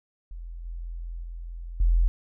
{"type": "tone with level steps", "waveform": "sine", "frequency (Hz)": 42.36, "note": "E1", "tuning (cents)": 48, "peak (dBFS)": [-35, -32, -34, -17], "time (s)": [0.31, 2.08], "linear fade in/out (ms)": 0, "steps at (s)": [0.65, 1.23, 1.8], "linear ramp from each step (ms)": 5, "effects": []}